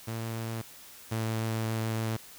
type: tone pair in turn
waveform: sawtooth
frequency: 113.5 / 111.61 Hz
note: A#2 / A2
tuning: -46 / +25 cents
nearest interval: unison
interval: 29 cents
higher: first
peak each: -29 / -25 dBFS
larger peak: second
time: 0.07-0.62 / 1.11-2.17 s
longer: second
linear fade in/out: 10 ms
effects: white hiss -50 dBFS RMS until 2.38 s